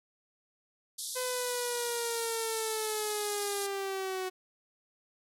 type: band-pass noise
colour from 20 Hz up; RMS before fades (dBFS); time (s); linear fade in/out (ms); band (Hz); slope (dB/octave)
white; -39; 0.98-3.67; 10; 3400 to 12000; 96
type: linear sweep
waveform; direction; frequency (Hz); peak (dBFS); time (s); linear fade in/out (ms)
sawtooth; down; 508 to 370; -29; 1.15-4.3; 20
effects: none